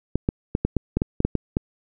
clicks, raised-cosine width 3 ms, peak -7 dBFS, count 11, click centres 0.156 / 0.289 / 0.551 / 0.65 / 0.767 / 0.97 / 1.019 / 1.204 / 1.25 / 1.353 / 1.569 s, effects none

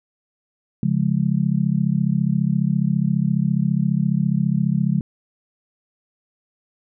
sine chord, Db major, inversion none, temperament just, 138.59 / 173.24 / 207.9 Hz, Db3 / F3 / Ab3, 0 / -14 / +2 cents, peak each -21 / -20 / -22 dBFS, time 0.83-5.01 s, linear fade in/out 2 ms, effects none

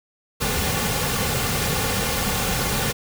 pink noise with comb filter, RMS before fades -23 dBFS, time 0.4-2.93 s, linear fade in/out 20 ms, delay 3.1 ms, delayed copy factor -0.6, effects none

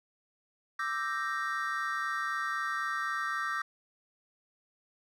triangle chord, E half-diminished seventh, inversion third, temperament equal, 1174.7 / 1318.5 / 1568 / 1864.7 Hz, D6 / E6 / G6 / Bb6, 0 / 0 / 0 / 0 cents, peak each -34 / -35 / -35 / -35 dBFS, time 0.79-3.62 s, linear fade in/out 5 ms, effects none

